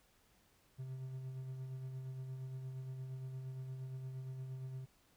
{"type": "tone with tremolo", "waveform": "triangle", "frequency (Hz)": 130.7, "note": "C3", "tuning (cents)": -1, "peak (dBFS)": -39, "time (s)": [0.78, 4.86], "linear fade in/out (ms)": 20, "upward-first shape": "sine", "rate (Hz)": 8.6, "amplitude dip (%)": 35, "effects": ["pink hiss -71 dBFS RMS until 5.16 s"]}